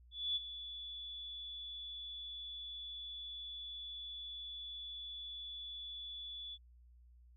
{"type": "tone with ADSR envelope", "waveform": "sine", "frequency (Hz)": 3443, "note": "A7", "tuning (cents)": -38, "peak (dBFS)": -32, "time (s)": [0.11, 6.58], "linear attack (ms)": 250, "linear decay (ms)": 25, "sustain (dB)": -12, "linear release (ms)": 46, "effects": ["added 60 Hz sine -59 dBFS peak until 7.36 s"]}